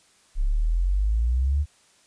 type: exponential sweep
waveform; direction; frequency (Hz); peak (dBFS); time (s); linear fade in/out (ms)
sine; up; 32.7 to 75.7; -19; 0.35-1.66; 50
effects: white hiss -59 dBFS RMS until 2.06 s + resampled to 22050 Hz